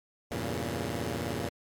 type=chord; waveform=10% pulse; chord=E diminished seventh; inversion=none; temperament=equal; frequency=82.41 / 98 / 116.54 / 138.59 Hz; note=E2 / G2 / Bb2 / Db3; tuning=0 / 0 / 0 / 0 cents; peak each=-28 / -31 / -27 / -30 dBFS; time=0.31-1.49 s; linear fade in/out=5 ms; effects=MP3 96 kbps